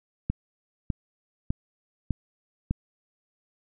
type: click train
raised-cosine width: 5 ms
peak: -13 dBFS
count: 5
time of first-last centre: 0.3-2.71 s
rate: 1.66 Hz
effects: none